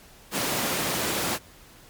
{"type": "high-pass noise", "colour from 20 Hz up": "pink", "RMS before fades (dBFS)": -27, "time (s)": [0.31, 1.39], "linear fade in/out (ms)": 50, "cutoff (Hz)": 170, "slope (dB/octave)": 12, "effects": ["pink hiss -51 dBFS RMS until 1.89 s", "MP3 96 kbps"]}